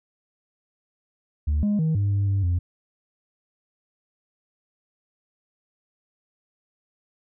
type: tone with pitch steps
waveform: sine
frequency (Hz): 74.5 / 206.6 / 158.8 / 100.8 / 99.9 / 98.5 / 88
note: D2 / G#3 / D#3 / G2 / G2 / G2 / F2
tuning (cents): +25 / -9 / +36 / +49 / +33 / +9 / +14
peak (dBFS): -17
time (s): 1.47-2.59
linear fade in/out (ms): 10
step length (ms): 160
effects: tanh soft clip ceiling -18 dBFS